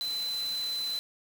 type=tone in noise; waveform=sine; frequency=4033 Hz; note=B7; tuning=36 cents sharp; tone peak=-30 dBFS; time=0.01-0.99 s; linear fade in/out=0 ms; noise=white; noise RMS=-43 dBFS; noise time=0.01-0.99 s; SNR=+10 dB; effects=none